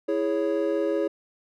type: chord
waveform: triangle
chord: C# minor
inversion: first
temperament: equal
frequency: 329.6 / 415.3 / 554.4 Hz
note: E4 / G#4 / C#5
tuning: 0 / 0 / 0 cents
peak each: -25 dBFS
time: 0.08-1.08 s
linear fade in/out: 10 ms
effects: none